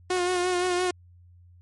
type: tone with vibrato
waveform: sawtooth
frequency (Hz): 360.3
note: F#4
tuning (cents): -46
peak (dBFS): -19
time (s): 0.1-0.91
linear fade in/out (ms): 5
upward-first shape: sine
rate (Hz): 5.8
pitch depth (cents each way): 33
effects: added 88 Hz sine -50 dBFS peak until 1.61 s + MP3 48 kbps